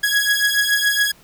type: beating tone pair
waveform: sawtooth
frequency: 1661.2 / 1668.3 Hz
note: G#6 / G#6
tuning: 0 / +7 cents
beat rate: 7.1 Hz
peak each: -15 dBFS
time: 0.03-1.12 s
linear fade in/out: 10 ms
effects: pink hiss -50 dBFS RMS until 1.23 s